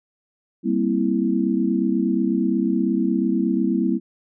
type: chord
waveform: sine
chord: C dominant seventh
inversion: second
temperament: equal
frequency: 196 / 233.1 / 261.6 / 329.6 Hz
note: G3 / Bb3 / C4 / E4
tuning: 0 / 0 / 0 / 0 cents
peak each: -23 / -23 / -24 / -23 dBFS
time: 0.63-4 s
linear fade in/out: 50 ms
effects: none